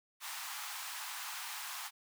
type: high-pass noise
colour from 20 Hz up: pink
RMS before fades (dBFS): -43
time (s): 0.2-1.91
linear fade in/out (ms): 50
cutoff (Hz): 820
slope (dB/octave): 48
effects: none